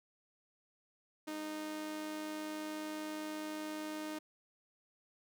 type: tone with amplitude modulation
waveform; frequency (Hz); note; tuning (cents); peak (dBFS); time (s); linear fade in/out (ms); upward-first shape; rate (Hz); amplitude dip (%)
sawtooth; 308.4; D#4; -15; -34; 1.27-4.19; 10; sine; 100; 40
effects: none